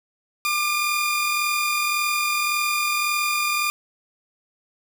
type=tone pair together; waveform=sawtooth; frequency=1193.6 / 2429 Hz; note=D6 / D#7; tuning=+28 / -42 cents; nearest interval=octave; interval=1230 cents; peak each=-20 dBFS; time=0.45-3.7 s; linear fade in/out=0 ms; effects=none